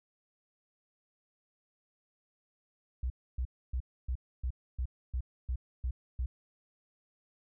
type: tone bursts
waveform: sine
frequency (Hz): 62.5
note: B1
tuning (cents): +21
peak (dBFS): -30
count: 10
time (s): 3.03-6.26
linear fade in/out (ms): 5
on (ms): 71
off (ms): 280
effects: none